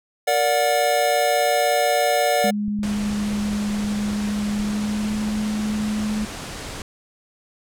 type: chord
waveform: square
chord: Bb augmented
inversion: none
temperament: just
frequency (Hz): 466.2 / 582.7 / 728.4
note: Bb4 / D5 / F#5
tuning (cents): 0 / -14 / -27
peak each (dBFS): -26 / -21 / -21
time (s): 0.27-2.51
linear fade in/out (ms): 10
type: tone with pitch glide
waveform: sine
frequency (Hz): 207.6 to 212.6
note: G#3 to G#3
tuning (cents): 0 to +41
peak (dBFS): -21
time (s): 2.44-6.25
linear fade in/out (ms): 2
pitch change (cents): +41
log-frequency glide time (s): 4.52-5.19
type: clicks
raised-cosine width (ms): 5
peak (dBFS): -23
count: 10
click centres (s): 2.681 / 2.79 / 2.856 / 3.108 / 3.331 / 3.51 / 3.845 / 4.115 / 4.513 / 4.599
type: low-pass noise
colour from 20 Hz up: pink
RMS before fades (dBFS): -33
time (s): 2.83-6.82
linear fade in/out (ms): 2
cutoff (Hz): 9700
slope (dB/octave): 24
effects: none